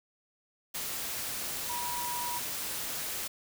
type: tone in noise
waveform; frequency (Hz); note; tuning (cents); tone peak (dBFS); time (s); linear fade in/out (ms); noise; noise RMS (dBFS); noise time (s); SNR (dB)
sine; 966; B5; -39; -35; 1.69-2.39; 10; white; -36; 0.74-3.28; -2
effects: none